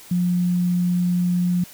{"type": "tone", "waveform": "sine", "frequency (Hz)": 177.6, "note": "F3", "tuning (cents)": 29, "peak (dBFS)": -17, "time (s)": [0.11, 1.64], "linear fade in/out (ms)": 5, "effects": ["white hiss -44 dBFS RMS until 1.73 s"]}